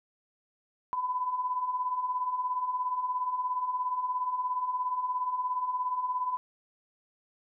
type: beating tone pair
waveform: sine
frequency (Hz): 987.8 / 1004.8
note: B5 / B5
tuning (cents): 0 / +30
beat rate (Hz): 17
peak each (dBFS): -36 / -29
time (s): 0.93-6.37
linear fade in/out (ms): 0
effects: none